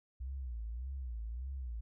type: tone with vibrato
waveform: sine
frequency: 61 Hz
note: B1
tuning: 21 cents flat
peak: -38 dBFS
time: 0.2-1.81 s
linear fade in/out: 10 ms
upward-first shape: sine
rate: 1.7 Hz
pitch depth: 180 cents each way
effects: none